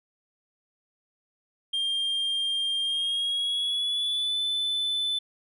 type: tone with pitch glide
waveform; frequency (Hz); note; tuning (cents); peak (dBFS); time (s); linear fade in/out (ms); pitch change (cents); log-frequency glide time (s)
sine; 3200 to 3510; G7 to A7; +35 to -5; -22; 1.73-5.19; 10; +160; 2.82-4.39
effects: tanh soft clip ceiling -24 dBFS